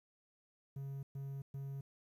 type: tone bursts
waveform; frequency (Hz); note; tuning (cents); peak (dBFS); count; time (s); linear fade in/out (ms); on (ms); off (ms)
triangle; 137.6; C#3; -12; -39; 3; 0.76-1.81; 5; 270; 120
effects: 12-bit